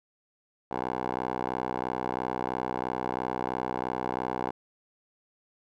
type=tone with band-pass filter; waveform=10% pulse; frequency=63 Hz; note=B1; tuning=35 cents sharp; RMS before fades=-32 dBFS; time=0.71-4.51 s; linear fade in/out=5 ms; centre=720 Hz; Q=2.1; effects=none